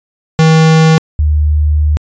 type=tone pair in turn; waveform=square / sine; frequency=159.7 / 75.37 Hz; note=D#3 / D2; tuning=+45 / +45 cents; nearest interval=octave + minor second; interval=1300 cents; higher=first; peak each=-5 / -7 dBFS; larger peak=first; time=0.39-0.98 / 1.19-1.97 s; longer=second; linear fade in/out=0 ms; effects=resampled to 16000 Hz